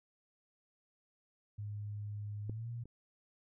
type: tone with pitch glide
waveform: sine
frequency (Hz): 103.83 to 117.9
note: G#2 to A#2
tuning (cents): 0 to +20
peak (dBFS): -39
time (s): 1.58-2.84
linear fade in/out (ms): 10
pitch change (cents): +220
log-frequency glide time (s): 2.44-2.69
type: clicks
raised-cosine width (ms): 3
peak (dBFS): -30 / -40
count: 2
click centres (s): 2.496 / 2.856
effects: none